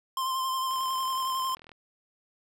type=tone with vibrato; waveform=square; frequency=1046.5 Hz; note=C6; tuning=in tune; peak=-28 dBFS; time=0.17-1.55 s; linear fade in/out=2 ms; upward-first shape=sine; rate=11 Hz; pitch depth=24 cents each way
type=click train; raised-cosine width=0.3 ms; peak=-33 dBFS; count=42; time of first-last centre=0.71-1.717 s; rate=40.7 Hz
effects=none